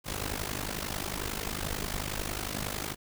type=noise with amplitude modulation; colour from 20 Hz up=pink; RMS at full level=-31 dBFS; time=0.04-2.96 s; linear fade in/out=50 ms; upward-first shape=sine; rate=51.1 Hz; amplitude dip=85%; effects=none